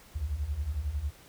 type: beating tone pair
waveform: sine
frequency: 65.6 / 76.6 Hz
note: C2 / D#2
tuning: +5 / -27 cents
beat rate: 11 Hz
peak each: -35 / -31 dBFS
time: 0.15-1.11 s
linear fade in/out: 10 ms
effects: pink hiss -55 dBFS RMS until 1.28 s